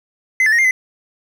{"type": "tone with pitch steps", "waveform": "triangle", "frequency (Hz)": [2051, 1747, 1869, 2108, 2030], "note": ["C7", "A6", "A#6", "C7", "B6"], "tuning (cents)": [-35, -13, 4, 12, 47], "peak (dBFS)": -9, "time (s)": [0.4, 0.71], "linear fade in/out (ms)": 2, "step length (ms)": 62, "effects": []}